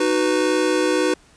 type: chord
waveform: square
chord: B major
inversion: first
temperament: just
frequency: 308.7 / 370.4 / 493.9 Hz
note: D#4 / F#4 / B4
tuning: -14 / +2 / 0 cents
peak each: -22 dBFS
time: 0-1.14 s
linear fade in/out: 5 ms
effects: pink hiss -53 dBFS RMS until 1.36 s + resampled to 22050 Hz